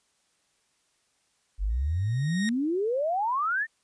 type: exponential sweep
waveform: sine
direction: up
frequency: 44.42 to 1864.7 Hz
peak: -24 dBFS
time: 1.58-3.67 s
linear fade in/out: 50 ms
type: tone with exponential growth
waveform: sawtooth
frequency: 1864.7 Hz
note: A#6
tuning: in tune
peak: -25 dBFS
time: 1.7-2.49 s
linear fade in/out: 0 ms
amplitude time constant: 170 ms
effects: white hiss -70 dBFS RMS until 3.83 s + resampled to 22050 Hz